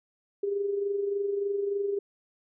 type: tone with amplitude modulation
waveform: sine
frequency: 401.6 Hz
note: G4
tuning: 42 cents sharp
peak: -24 dBFS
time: 0.43-1.99 s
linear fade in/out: 5 ms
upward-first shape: sine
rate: 23.4 Hz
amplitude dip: 50%
effects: none